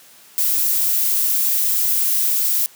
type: noise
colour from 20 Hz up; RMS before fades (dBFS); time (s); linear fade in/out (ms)
violet; -18; 0.38-2.66; 0
effects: white hiss -47 dBFS RMS until 2.75 s + high-pass 150 Hz 12 dB/octave